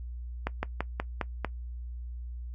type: slowing click train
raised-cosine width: 0.5 ms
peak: -14 dBFS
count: 6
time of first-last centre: 0.47-1.447 s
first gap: 160 ms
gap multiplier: 1.1
effects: noise-tail reverb RT60 0.1 s tail -19 dB re dry + added 60 Hz sine -36 dBFS peak until 2.54 s